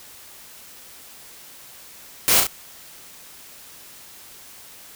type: noise with echo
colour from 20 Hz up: white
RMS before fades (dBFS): -17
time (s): 2.28-2.4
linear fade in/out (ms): 0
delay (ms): 34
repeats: 2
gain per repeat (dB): -4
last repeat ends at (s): 2.468
effects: white hiss -44 dBFS RMS until 4.95 s